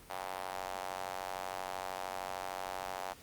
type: tone with high-pass filter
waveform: square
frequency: 46.54 Hz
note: F#1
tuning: 11 cents sharp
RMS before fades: -41 dBFS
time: 0.09-3.14 s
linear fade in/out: 20 ms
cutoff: 750 Hz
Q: 2.9
effects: pink hiss -56 dBFS RMS until 3.22 s + Opus 32 kbps